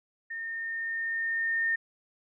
sine tone with level ramp, 1824 Hz, A#6, 38 cents flat, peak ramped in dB -34 to -24 dBFS, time 0.3-1.76 s, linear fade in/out 10 ms, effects none

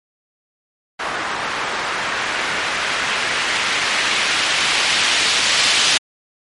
blue noise with low-pass filter sweep, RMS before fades -19 dBFS, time 0.99-5.98 s, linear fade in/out 10 ms, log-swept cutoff 1300 to 3600 Hz, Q 1, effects MP3 48 kbps

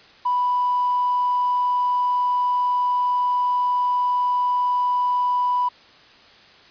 triangle tone with tanh clipping, 987.8 Hz, B5, in tune, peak -17 dBFS, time 0.25-5.69 s, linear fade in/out 10 ms, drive 1 dB, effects white hiss -49 dBFS RMS until 6.7 s + resampled to 11025 Hz

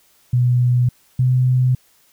sine tone pair in turn, 123.47 / 127.23 Hz, B2 / C3, 0 / -48 cents, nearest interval minor second, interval 52 cents, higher second, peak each -12 dBFS, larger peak neither, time 0.33-0.89 / 1.19-1.75 s, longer neither, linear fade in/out 5 ms, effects white hiss -56 dBFS RMS until 2.12 s

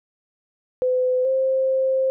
sine tone pair in turn, 507 / 527.3 Hz, B4 / C5, +45 / +13 cents, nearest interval minor second, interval 68 cents, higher second, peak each -17 dBFS, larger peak neither, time 0.82-1.25 / 1.25-2.1 s, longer second, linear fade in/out 0 ms, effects none

